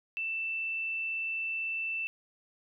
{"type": "tone", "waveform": "sine", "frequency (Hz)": 2662, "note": "E7", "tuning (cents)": 16, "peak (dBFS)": -31, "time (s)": [0.17, 2.07], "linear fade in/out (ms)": 0, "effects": []}